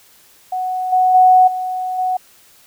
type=tone with level steps; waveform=sine; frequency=740 Hz; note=F#5; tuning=in tune; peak=-18 / -10 / -6 / -19 / -15 dBFS; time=0.52-2.17 s; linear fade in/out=5 ms; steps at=0.92 / 1.14 / 1.47 / 1.98 s; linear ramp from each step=10 ms; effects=white hiss -49 dBFS RMS until 2.66 s